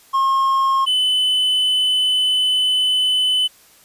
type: tone pair in turn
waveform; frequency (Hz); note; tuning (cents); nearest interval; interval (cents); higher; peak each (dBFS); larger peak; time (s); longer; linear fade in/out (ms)
triangle; 1076 / 3016; C6 / F#7; +48 / +32; octave + tritone; 1784; second; -12 / -13; first; 0.13-0.86 / 0.86-3.48; second; 20
effects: white hiss -50 dBFS RMS until 3.84 s + resampled to 32000 Hz